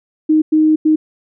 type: tone bursts at uneven times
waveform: sine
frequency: 310.9 Hz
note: D#4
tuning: 1 cent flat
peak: -8 dBFS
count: 3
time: 0.29-0.42 / 0.52-0.76 / 0.85-0.96 s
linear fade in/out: 10 ms
effects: none